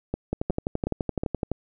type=two click trains; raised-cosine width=2 ms; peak=-12 / -13 dBFS; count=15 / 4; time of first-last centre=0.33-1.516 / 0.14-1.235 s; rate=11.8 / 2.74 Hz; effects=none

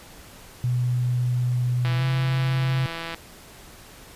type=tone with pitch glide; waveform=sine; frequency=123.47 to 131.57 Hz; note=B2 to C3; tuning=0 to +10 cents; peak=-20 dBFS; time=0.64-2.86 s; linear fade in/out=0 ms; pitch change=+110 cents; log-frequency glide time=1.96-2.03 s
type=click train; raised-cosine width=0.3 ms; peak=-16 dBFS; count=216; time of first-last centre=1.85-3.145 s; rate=166 Hz
effects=pink hiss -46 dBFS RMS until 4.15 s + resampled to 32000 Hz

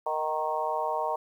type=harmonic tone with a mistuned harmonic; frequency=155.56 Hz; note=D#3; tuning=in tune; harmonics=3 / 4 / 5 / 6 / 7; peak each=-36 / -32 / -33 / -31 / -35 dBFS; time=0.06-1.16 s; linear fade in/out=5 ms; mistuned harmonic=5; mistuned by=-22 cents; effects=10-bit

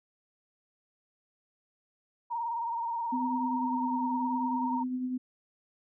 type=tone with vibrato; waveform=sine; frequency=932.3 Hz; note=A#5; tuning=in tune; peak=-30 dBFS; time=2.3-4.84 s; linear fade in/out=20 ms; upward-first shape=sine; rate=19 Hz; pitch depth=48 cents each way
type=tone with tremolo; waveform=sine; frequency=253.6 Hz; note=B3; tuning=46 cents sharp; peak=-28 dBFS; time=3.12-5.18 s; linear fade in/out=10 ms; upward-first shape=triangle; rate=10 Hz; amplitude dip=45%
effects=none

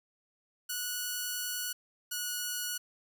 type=tone pair in turn; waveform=5% pulse; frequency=1470 / 1462 Hz; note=F#6 / F#6; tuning=-12 / -21 cents; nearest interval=unison; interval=9 cents; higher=first; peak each=-22 dBFS; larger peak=neither; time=0.69-1.73 / 2.11-2.78 s; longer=first; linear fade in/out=10 ms; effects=none

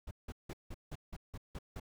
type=noise bursts; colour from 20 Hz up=brown; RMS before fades=-43 dBFS; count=9; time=0.07-1.799 s; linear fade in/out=5 ms; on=41 ms; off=170 ms; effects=none

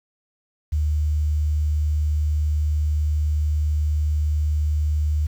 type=tone; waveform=sine; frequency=75.6 Hz; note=D#2; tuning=49 cents flat; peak=-18 dBFS; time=0.72-5.27 s; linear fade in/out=10 ms; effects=8-bit

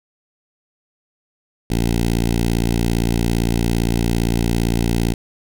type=tone with notch filter; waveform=10% pulse; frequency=57.6 Hz; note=A#1; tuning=20 cents flat; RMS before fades=-18 dBFS; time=1.7-5.14 s; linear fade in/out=5 ms; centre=1200 Hz; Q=0.71; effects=none

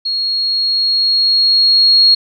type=tone with level ramp; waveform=sine; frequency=4296 Hz; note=C8; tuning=45 cents sharp; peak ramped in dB=-15 to -5 dBFS; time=0.05-2.15 s; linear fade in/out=10 ms; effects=none

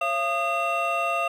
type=tone cluster; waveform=triangle; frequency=544 / 683 / 1232 / 2716 Hz; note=C#5 / F5 / D#6 / F7; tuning=-33 / -39 / -17 / -49 cents; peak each=-32 / -25 / -25 / -27 dBFS; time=0.01-1.28 s; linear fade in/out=5 ms; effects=none

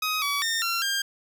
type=tone with pitch steps; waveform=15% pulse; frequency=1259 / 1139 / 1823 / 1367 / 1600 Hz; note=D#6 / C#6 / A#6 / F6 / G6; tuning=+20 / +47 / -39 / -37 / +35 cents; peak=-18 dBFS; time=0.02-1.02 s; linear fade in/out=5 ms; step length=200 ms; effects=none

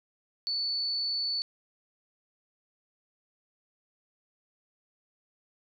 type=tone; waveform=sine; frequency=4469 Hz; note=C#8; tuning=13 cents sharp; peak=-28 dBFS; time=0.47-1.42 s; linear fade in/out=0 ms; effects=none

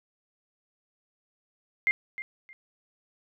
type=tone with echo; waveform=sine; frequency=2100 Hz; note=C7; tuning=6 cents sharp; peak=-20 dBFS; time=1.87-1.91 s; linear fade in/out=0 ms; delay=310 ms; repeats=2; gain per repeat=-13 dB; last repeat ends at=2.53 s; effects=none

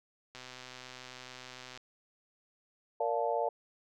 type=click train; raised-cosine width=0.2 ms; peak=-29 dBFS; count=182; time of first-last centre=0.35-1.775 s; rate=127 Hz
type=chord; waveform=sine; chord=Bb major seventh; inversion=none; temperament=just; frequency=466.2 / 582.7 / 699.2 / 874.1 Hz; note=Bb4 / D5 / F5 / A5; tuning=0 / -14 / +2 / -12 cents; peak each=-34 / -34 / -34 / -35 dBFS; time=3-3.49 s; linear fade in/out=5 ms
effects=none

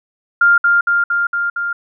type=tone with echo; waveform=sine; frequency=1400 Hz; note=F6; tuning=4 cents sharp; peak=-7 dBFS; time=0.41-0.58 s; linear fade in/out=5 ms; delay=230 ms; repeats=5; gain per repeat=-2 dB; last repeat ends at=1.73 s; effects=none

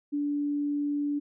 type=tone; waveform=sine; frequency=290 Hz; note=D4; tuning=22 cents flat; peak=-26 dBFS; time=0.12-1.2 s; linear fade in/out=20 ms; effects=none

